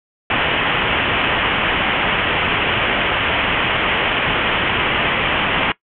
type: low-pass noise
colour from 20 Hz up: white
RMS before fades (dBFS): -18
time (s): 0.3-5.72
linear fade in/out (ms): 2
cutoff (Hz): 3200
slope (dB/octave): 96
effects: noise-tail reverb RT60 0.1 s tail -20 dB re dry